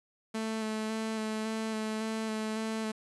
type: tone with vibrato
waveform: sawtooth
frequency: 219.3 Hz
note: A3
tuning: 6 cents flat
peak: -28 dBFS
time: 0.34-2.92 s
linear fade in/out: 10 ms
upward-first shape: square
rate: 1.8 Hz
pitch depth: 14 cents each way
effects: resampled to 24000 Hz + 9-bit